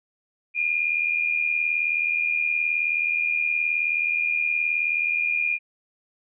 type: tone pair together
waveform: sine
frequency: 2410 / 2489 Hz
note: D7 / D#7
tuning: +44 / 0 cents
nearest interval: minor second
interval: 56 cents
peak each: -22 / -27 dBFS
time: 0.54-5.59 s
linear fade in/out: 50 ms
effects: none